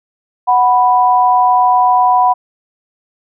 sine tone pair together, 740 / 987.8 Hz, F#5 / B5, 0 / 0 cents, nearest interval perfect fourth, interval 500 cents, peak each -10 dBFS, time 0.47-2.34 s, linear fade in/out 20 ms, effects none

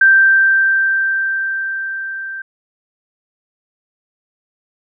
sine tone with level ramp, 1568 Hz, G6, in tune, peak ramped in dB -5 to -24 dBFS, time 0.01-2.42 s, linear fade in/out 5 ms, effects none

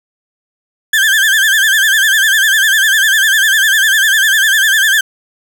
35% pulse tone with vibrato, 1661.2 Hz, G#6, in tune, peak -6 dBFS, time 0.93-5.01 s, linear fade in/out 5 ms, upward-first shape sine, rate 10 Hz, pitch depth 120 cents each way, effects none

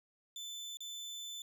30% pulse tone with dropouts, 3520 Hz, A7, in tune, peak -40 dBFS, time 0.36-1.42 s, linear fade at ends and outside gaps 2 ms, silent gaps 0.771-0.805 s, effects none

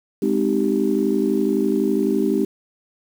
sine chord, Ab major seventh, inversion none, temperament just, 207.7 / 259.6 / 311.5 / 389.3 Hz, Ab3 / C4 / Eb4 / G4, 0 / -13 / +2 / -12 cents, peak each -22 / -22 / -22 / -21 dBFS, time 0.22-2.45 s, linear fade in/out 5 ms, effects tanh soft clip ceiling -6 dBFS + 7-bit

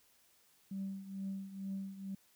sine tone with tremolo, 194.2 Hz, G3, 16 cents flat, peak -35 dBFS, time 0.71-2.15 s, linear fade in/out 5 ms, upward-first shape triangle, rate 2.2 Hz, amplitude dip 80%, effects tanh soft clip ceiling -33 dBFS + white hiss -69 dBFS RMS until 2.35 s

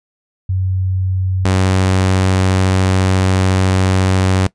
sine / sawtooth tone pair in turn, 93.6 / 94.06 Hz, F#2 / F#2, +20 / +29 cents, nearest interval unison, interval 9 cents, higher second, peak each -14 / -7 dBFS, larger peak second, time 0.49-1.45 / 1.45-4.47 s, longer second, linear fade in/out 5 ms, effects noise-tail reverb RT60 0.1 s tail -20 dB re dry + resampled to 22050 Hz

